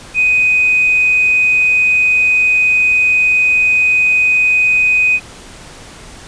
triangle tone with tanh clipping, 2500 Hz, D#7, 8 cents sharp, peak -8 dBFS, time 0.14-5.2 s, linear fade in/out 50 ms, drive 1 dB, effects pink hiss -35 dBFS RMS until 6.27 s + resampled to 22050 Hz

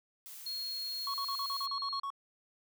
blue noise, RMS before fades -48 dBFS, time 0.26-1.66 s, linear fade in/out 0 ms
sine tone, 4291 Hz, C8, 43 cents sharp, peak -36 dBFS, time 0.46-2 s, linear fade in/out 5 ms
triangle tone bursts, 1108.7 Hz, C#6, in tune, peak -33 dBFS, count 10, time 1.07-2.103 s, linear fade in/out 2 ms, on 70 ms, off 37 ms
effects none

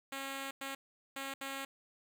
5% pulse tone bursts at uneven times, 272.2 Hz, C#4, 31 cents flat, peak -28 dBFS, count 4, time 0.12-0.51 / 0.61-0.75 / 1.16-1.34 / 1.41-1.65 s, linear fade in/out 5 ms, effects none

